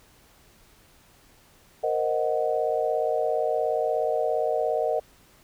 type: chord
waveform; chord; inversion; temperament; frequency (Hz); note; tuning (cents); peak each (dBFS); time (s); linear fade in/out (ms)
sine; C half-diminished seventh; third; equal; 466.2 / 523.3 / 622.3 / 740; Bb4 / C5 / Eb5 / Gb5; 0 / 0 / 0 / 0; -27 / -31 / -26 / -29; 1.83-5; 10
effects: pink hiss -57 dBFS RMS until 5.43 s